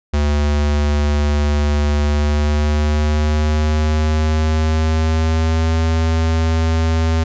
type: tone with pitch glide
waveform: square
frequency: 73.42 to 81 Hz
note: D2 to E2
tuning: 0 to -30 cents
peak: -14 dBFS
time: 0.13-7.24 s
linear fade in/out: 10 ms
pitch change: +170 cents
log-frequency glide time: 2.02-5.74 s
effects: resampled to 16000 Hz